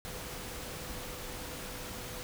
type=tone in noise; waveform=sine; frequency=498.9 Hz; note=B4; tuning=17 cents sharp; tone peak=-50 dBFS; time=0.05-2.23 s; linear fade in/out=0 ms; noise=pink; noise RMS=-42 dBFS; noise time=0.05-2.23 s; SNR=-11 dB; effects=none

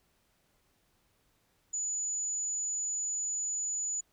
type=tone; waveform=sine; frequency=6930 Hz; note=A8; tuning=27 cents flat; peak=-31 dBFS; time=1.73-4.01 s; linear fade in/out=10 ms; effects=pink hiss -72 dBFS RMS until 4.12 s

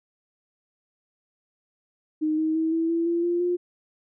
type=tone with pitch steps; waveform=sine; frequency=309.5 / 315.5 / 321.5 / 327.7 / 334 / 340.4 / 347 / 353.7 Hz; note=D#4 / D#4 / E4 / E4 / E4 / F4 / F4 / F4; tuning=-9 / +24 / -43 / -10 / +23 / -44 / -11 / +22 cents; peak=-21 dBFS; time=2.21-3.57 s; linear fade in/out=20 ms; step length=170 ms; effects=none

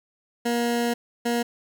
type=tone pair in turn; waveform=20% pulse; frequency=237.2 / 237.2 Hz; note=A#3 / A#3; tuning=+30 / +30 cents; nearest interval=unison; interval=0 cents; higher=neither; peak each=-17 dBFS; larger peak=neither; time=0.45-0.94 / 1.25-1.43 s; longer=first; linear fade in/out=10 ms; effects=none

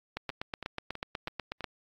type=two click trains; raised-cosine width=0.3 ms; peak=-23 / -18 dBFS; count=5 / 13; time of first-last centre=0.3-1.607 / 0.17-1.642 s; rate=3.06 / 8.15 Hz; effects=AAC 64 kbps

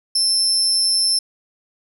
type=tone with amplitude modulation; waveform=35% pulse; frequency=5310 Hz; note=E8; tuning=12 cents sharp; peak=-10 dBFS; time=0.15-1.19 s; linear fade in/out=5 ms; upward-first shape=sine; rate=191 Hz; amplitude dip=55%; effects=none

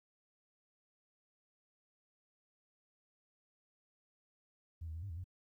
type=tone with pitch steps; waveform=sine; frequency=82.4 / 79.3 / 82.8 / 99.8 / 81.5 / 91.1 Hz; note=E2 / D#2 / E2 / G2 / E2 / F#2; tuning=0 / +33 / +8 / +32 / -19 / -26 cents; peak=-40 dBFS; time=4.81-5.242 s; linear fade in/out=10 ms; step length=72 ms; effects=tanh soft clip ceiling -36 dBFS + 13-bit

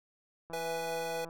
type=click train; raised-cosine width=1 ms; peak=-34 dBFS; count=132; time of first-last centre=0.5-1.289 s; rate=166 Hz
type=chord; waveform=square; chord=E major; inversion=second; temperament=equal; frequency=493.9 / 659.3 / 830.6 Hz; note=B4 / E5 / G#5; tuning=0 / 0 / 0 cents; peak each=-37 / -42 / -41 dBFS; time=0.53-1.25 s; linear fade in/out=5 ms
effects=none

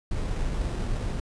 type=noise with sample-and-hold; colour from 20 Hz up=brown; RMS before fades=-28 dBFS; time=0.11-1.2 s; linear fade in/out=5 ms; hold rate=4410 Hz; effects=resampled to 22050 Hz

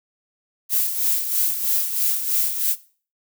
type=noise with tremolo; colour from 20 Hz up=violet; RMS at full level=-19 dBFS; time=0.69-2.76 s; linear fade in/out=50 ms; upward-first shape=sine; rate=3.1 Hz; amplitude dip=60%; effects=noise-tail reverb RT60 0.4 s tail -18 dB re dry

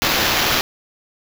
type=noise with sample-and-hold; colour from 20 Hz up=white; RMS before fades=-18 dBFS; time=0.02-0.61 s; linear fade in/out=0 ms; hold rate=8820 Hz; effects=none

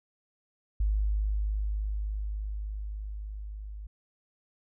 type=tone with level ramp; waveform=sine; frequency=51.7 Hz; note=G#1; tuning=7 cents flat; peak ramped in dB=-23 to -38 dBFS; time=0.8-3.87 s; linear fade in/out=5 ms; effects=none

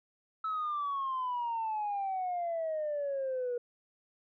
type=exponential sweep; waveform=sine; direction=down; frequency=1308 to 479.2 Hz; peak=-30 dBFS; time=0.44-3.58 s; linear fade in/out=5 ms; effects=tanh soft clip ceiling -28 dBFS

